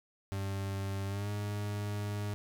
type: tone with pitch glide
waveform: 40% pulse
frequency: 98 to 103.17 Hz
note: G2 to G#2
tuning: 0 to -11 cents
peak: -33 dBFS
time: 0.32-2.34 s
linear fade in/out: 0 ms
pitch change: +89 cents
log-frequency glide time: 1.06-1.3 s
effects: none